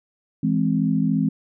sine chord, E augmented, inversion none, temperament equal with one note detuned, 164.15 / 207.7 / 261.6 Hz, E3 / G#3 / B#3, -7 / 0 / 0 cents, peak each -22 dBFS, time 0.43-1.29 s, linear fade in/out 5 ms, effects none

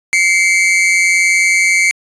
45% pulse tone pair together, 2104 / 2285 Hz, C7 / D7, +9 / -48 cents, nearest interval minor second, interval 143 cents, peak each -12 dBFS, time 0.13-1.91 s, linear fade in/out 0 ms, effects resampled to 22050 Hz

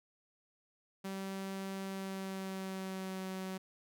sawtooth tone with pitch glide, 193.2 to 188.57 Hz, G3 to F#3, -25 to +33 cents, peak -35 dBFS, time 1.04-3.58 s, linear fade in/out 10 ms, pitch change -42 cents, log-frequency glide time 1.85-3.24 s, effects none

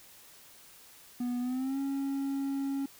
triangle tone with pitch glide, 244.9 to 274.9 Hz, B3 to C#4, -14 to -14 cents, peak -28 dBFS, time 1.2-2.86 s, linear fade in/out 5 ms, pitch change +200 cents, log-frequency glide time 1.4-1.79 s, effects white hiss -55 dBFS RMS until 2.99 s

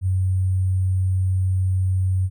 sine tone with sample-and-hold, 93.4 Hz, F#2, 17 cents sharp, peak -17 dBFS, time 0.01-2.3 s, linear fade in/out 50 ms, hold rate 8820 Hz, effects none

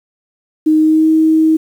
sine tone with pitch glide, 311.1 to 317.1 Hz, D#4 to D#4, 0 to +33 cents, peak -7 dBFS, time 0.66-1.57 s, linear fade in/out 10 ms, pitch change +33 cents, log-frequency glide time 0.77-1.09 s, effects 7-bit

